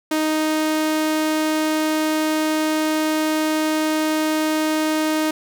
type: tone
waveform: sawtooth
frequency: 311.1 Hz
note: D#4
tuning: in tune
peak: -14 dBFS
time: 0.11-5.31 s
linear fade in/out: 5 ms
effects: none